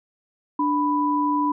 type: tone pair together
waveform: sine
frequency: 294.6 / 990.9 Hz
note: D4 / B5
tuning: +6 / +5 cents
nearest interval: octave + major sixth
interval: 2099 cents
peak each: -22 / -21 dBFS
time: 0.59-1.52 s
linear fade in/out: 5 ms
effects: none